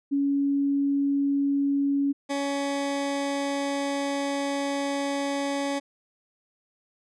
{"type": "tone pair in turn", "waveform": ["sine", "20% pulse"], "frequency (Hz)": [280.3, 280.3], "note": ["C#4", "C#4"], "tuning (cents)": [19, 19], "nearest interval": "unison", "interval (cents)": 0, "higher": "neither", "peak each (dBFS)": -21, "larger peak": "neither", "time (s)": [[0.11, 2.13], [2.29, 5.8]], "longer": "second", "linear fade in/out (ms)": 20, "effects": ["resampled to 22050 Hz"]}